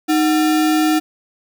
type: tone with sample-and-hold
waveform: sine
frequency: 310.5 Hz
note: D#4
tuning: 3 cents flat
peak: -12 dBFS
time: 0.08-1 s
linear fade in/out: 20 ms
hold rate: 1050 Hz
effects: none